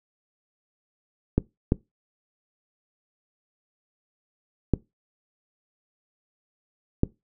clicks, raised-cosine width 3 ms, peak -6 dBFS, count 4, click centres 1.38 / 1.721 / 4.737 / 7.034 s, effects noise-tail reverb RT60 0.2 s tail -21 dB re dry

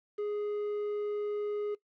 triangle tone with quantisation, 415.7 Hz, G#4, 2 cents sharp, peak -29 dBFS, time 0.18-1.75 s, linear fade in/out 10 ms, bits 9, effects noise-tail reverb RT60 0.1 s tail -19 dB re dry + low-pass 3000 Hz 12 dB/octave

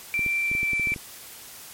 sine tone with pitch glide, 2349 to 2334 Hz, D7 to D7, 0 to -11 cents, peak -22 dBFS, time 0.14-0.94 s, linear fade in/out 0 ms, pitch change -11 cents, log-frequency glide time 0.37-0.7 s
clicks, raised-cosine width 3 ms, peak -23 dBFS, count 10, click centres 0.193 / 0.263 / 0.515 / 0.551 / 0.631 / 0.733 / 0.797 / 0.872 / 0.92 / 0.962 s
effects white hiss -43 dBFS RMS until 1.73 s + MP3 64 kbps

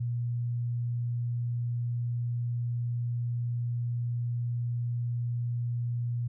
sine tone, 119.8 Hz, A#2, 48 cents sharp, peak -28 dBFS, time 0-6.28 s, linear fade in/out 10 ms, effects none

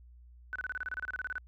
sine tone bursts, 1500 Hz, F#6, 23 cents sharp, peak -33 dBFS, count 16, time 0.53-1.381 s, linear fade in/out 0 ms, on 26 ms, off 29 ms, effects added 60 Hz sine -52 dBFS peak until 1.47 s

